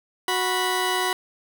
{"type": "tone pair together", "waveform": "15% pulse", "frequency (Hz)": [368.2, 983], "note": ["F#4", "B5"], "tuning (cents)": [-8, -8], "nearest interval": "octave + perfect fourth", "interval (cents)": 1700, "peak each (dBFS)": -18, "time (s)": [0.28, 1.13], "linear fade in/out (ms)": 2, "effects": []}